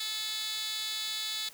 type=tone with high-pass filter; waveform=15% pulse; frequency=434.2 Hz; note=A4; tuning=23 cents flat; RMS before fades=-35 dBFS; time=0-1.49 s; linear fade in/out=5 ms; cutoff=3300 Hz; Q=4.3; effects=white hiss -53 dBFS RMS until 1.53 s